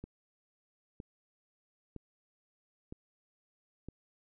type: click train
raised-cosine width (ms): 3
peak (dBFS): -30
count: 5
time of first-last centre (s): 0.04-3.886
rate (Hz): 1.04
effects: none